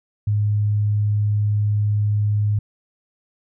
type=tone; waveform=sine; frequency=104.4 Hz; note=G#2; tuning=10 cents sharp; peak=-16 dBFS; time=0.27-2.59 s; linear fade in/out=5 ms; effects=none